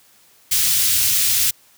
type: band-stop noise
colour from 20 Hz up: white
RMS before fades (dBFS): -17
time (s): 0.51-1.51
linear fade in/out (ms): 10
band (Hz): 100 to 2800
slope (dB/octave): 12
effects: white hiss -53 dBFS RMS until 1.77 s + high-pass 60 Hz 12 dB/octave